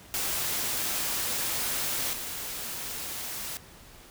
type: noise with level steps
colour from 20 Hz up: white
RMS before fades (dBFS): -30 / -36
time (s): 0.14-3.57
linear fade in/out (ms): 0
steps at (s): 2.13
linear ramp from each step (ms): 2
effects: pink hiss -51 dBFS RMS until 4.1 s

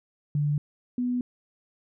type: tone pair in turn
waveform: sine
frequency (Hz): 146.83 / 246.9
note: D3 / B3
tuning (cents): 0 / 0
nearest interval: major sixth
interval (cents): 900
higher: second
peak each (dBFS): -22 / -24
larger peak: first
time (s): 0.35-0.58 / 0.98-1.21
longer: neither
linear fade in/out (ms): 2
effects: none

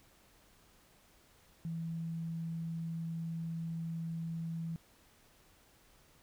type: tone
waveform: sine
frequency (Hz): 164.81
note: E3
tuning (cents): 0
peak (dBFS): -36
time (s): 1.65-4.76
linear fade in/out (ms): 0
effects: pink hiss -65 dBFS RMS until 6.22 s

